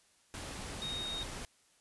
sine tone in noise, 3729 Hz, A#7, in tune, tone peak -37 dBFS, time 0.82-1.23 s, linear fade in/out 0 ms, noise pink, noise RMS -43 dBFS, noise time 0.34-1.45 s, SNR +3 dB, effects white hiss -68 dBFS RMS until 1.8 s + resampled to 24000 Hz

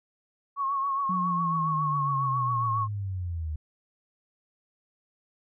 sine tone with vibrato, 1100 Hz, C#6, 14 cents flat, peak -25 dBFS, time 0.56-2.88 s, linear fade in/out 50 ms, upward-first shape triangle, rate 7.3 Hz, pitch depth 54 cents each way
sine linear sweep, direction down, 185 to 75 Hz, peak -29 dBFS, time 1.09-3.56 s, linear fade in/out 5 ms
effects none

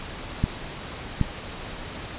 clicks, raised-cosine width 5 ms, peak -8 dBFS, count 2, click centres 0.44 / 1.213 s, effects pink hiss -36 dBFS RMS until 2.18 s + resampled to 8000 Hz

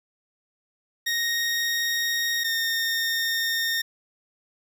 20% pulse tone pair in turn, 1864.7 / 1832.7 Hz, A#6 / A#6, 0 / -30 cents, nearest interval unison, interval 30 cents, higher first, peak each -18 dBFS, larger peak neither, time 1.06-2.44 / 2.44-3.82 s, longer neither, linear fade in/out 10 ms, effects 9-bit

